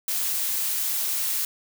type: noise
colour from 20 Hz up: blue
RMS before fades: -26 dBFS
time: 0.08-1.45 s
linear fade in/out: 2 ms
effects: none